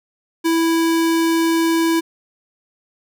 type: tone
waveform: square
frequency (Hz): 329.6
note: E4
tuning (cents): 0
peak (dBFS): -15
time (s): 0.44-2.01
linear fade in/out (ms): 20
effects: none